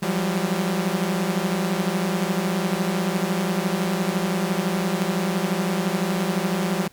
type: tone cluster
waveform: sawtooth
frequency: 172.3 / 186.3 / 198.1 Hz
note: F3 / F#3 / G3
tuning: -23 / +12 / +18 cents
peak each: -22 dBFS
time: 0.02-6.88 s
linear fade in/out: 10 ms
effects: pink hiss -54 dBFS RMS until 6.92 s